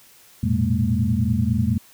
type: tone cluster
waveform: sine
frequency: 86.8 / 111.6 / 121.8 / 203.3 / 227.2 Hz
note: F2 / A2 / B2 / G#3 / A#3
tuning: -10 / +25 / -24 / -37 / -44 cents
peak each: -24 dBFS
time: 0.43-1.78 s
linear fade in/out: 5 ms
effects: white hiss -51 dBFS RMS until 1.93 s